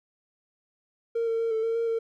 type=tone with pitch steps; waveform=triangle; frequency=461.8 / 454.4 / 457.9 / 442.9 / 455.5 / 461.9 / 454.9 Hz; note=A#4 / A#4 / A#4 / A4 / A#4 / A#4 / A#4; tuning=-16 / -44 / -31 / +11 / -40 / -16 / -42 cents; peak=-21 dBFS; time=1.15-1.99 s; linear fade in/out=10 ms; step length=120 ms; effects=tanh soft clip ceiling -20 dBFS